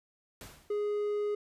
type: noise with exponential decay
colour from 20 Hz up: pink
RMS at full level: -44 dBFS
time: 0.41-0.92 s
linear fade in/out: 1 ms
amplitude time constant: 110 ms
type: tone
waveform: triangle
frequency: 415.3 Hz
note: G#4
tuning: in tune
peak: -27 dBFS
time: 0.7-1.35 s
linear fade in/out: 5 ms
effects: resampled to 32000 Hz